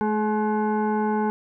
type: tone with frequency modulation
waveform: sine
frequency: 214.4 Hz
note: A3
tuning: 45 cents flat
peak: -20 dBFS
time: 0.01-1.3 s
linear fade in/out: 0 ms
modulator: 639 Hz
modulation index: 1.2
effects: none